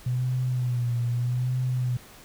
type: tone with vibrato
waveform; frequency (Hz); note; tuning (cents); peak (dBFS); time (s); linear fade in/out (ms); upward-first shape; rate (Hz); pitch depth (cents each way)
sine; 123.47; B2; 0; -23; 0.06-1.97; 5; sine; 0.8; 56
effects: pink hiss -49 dBFS RMS until 2.24 s